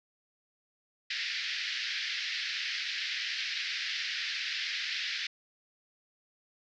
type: band-pass noise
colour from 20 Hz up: pink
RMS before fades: -35 dBFS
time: 1.1-5.27 s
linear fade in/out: 5 ms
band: 1700 to 5200 Hz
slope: 48 dB/octave
effects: none